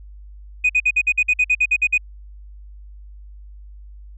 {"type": "tone bursts", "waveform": "sine", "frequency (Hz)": 2489, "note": "D#7", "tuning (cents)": 0, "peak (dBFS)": -11, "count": 13, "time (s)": [0.64, 1.979], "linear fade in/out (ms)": 10, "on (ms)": 55, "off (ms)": 52, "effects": ["tanh soft clip ceiling -10 dBFS", "added 50 Hz sine -37 dBFS peak until 4.17 s"]}